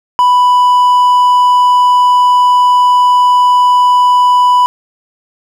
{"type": "tone", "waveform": "triangle", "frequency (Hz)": 990, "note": "B5", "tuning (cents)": 4, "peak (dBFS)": -3, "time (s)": [0.19, 4.66], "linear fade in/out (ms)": 0, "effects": []}